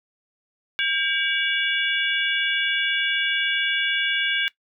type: harmonic tone with a mistuned harmonic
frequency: 571 Hz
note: D5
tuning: 49 cents flat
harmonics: 3 / 4 / 5 / 6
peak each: -25 / -26 / -27 / -28 dBFS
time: 0.79-4.48 s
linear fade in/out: 0 ms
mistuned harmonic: 3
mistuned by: -120 cents
effects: noise-tail reverb RT60 0.1 s tail -18 dB re dry